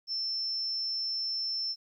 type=tone; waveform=sine; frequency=5340 Hz; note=E8; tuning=22 cents sharp; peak=-30 dBFS; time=0.07-1.76 s; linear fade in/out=50 ms; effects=12-bit